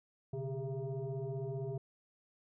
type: tone with frequency modulation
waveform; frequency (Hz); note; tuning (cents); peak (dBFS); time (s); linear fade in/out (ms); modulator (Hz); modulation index
sine; 127.8; C3; -40; -36; 0.33-1.78; 5; 271; 1.4
effects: none